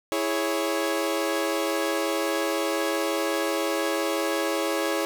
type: chord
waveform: sawtooth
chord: C# minor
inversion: first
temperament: equal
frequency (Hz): 329.6 / 415.3 / 554.4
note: E4 / G#4 / C#5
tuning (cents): 0 / 0 / 0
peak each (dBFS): -24 / -26 / -24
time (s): 0.12-5.05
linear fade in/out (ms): 0
effects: none